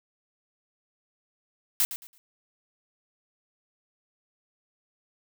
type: noise with echo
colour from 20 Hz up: blue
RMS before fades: -23 dBFS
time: 1.8-1.85 s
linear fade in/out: 0 ms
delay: 110 ms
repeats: 3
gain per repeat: -12 dB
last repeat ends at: 2.18 s
effects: none